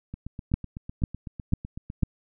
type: two click trains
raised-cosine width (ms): 5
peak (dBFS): -23 / -9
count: 16 / 4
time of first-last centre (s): 0.14-2.027 / 0.54-2.033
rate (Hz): 7.95 / 2.01
effects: none